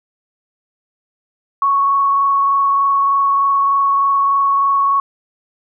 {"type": "tone with frequency modulation", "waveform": "sine", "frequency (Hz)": 1108.7, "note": "C#6", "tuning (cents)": 0, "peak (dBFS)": -11, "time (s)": [1.62, 5], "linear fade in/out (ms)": 2, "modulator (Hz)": 23.3, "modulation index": 0.49, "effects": []}